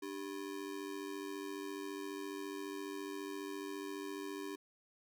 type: ring-modulated tone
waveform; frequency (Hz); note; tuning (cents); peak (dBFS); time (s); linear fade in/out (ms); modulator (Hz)
square; 344.4; F4; -24; -39; 0.02-4.56; 10; 47.3
effects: none